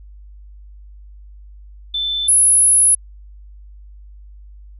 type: tone pair in turn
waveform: sine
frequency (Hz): 3529 / 10557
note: A7 / E9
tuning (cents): +4 / +1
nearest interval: octave + perfect fifth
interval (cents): 1897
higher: second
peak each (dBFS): -18 / -9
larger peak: second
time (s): 1.94-2.28 / 2.28-2.95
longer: second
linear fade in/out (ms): 5
effects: added 50 Hz sine -37 dBFS peak until 4.79 s